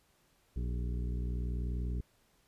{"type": "harmonic tone with a mistuned harmonic", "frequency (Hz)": 60.4, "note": "B1", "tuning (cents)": -38, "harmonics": [1, 2, 3, 4, 5, 6, 7], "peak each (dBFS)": [-33, -41, -44, -50, -51, -54, -55], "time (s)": [0.56, 2.01], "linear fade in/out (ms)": 5, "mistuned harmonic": 6, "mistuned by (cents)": 100, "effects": ["pink hiss -70 dBFS RMS until 2.47 s", "resampled to 32000 Hz"]}